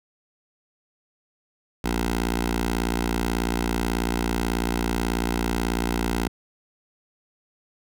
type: tone with notch filter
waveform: 10% pulse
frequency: 58.27 Hz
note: A#1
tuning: in tune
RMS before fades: -25 dBFS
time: 1.84-6.28 s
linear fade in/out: 5 ms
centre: 120 Hz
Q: 1.2
effects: none